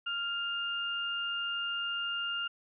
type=tone pair together; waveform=sine; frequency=1396.9 / 2812 Hz; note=F6 / F7; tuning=0 / +11 cents; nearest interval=octave; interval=1211 cents; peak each=-35 / -34 dBFS; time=0.06-2.48 s; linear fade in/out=10 ms; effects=none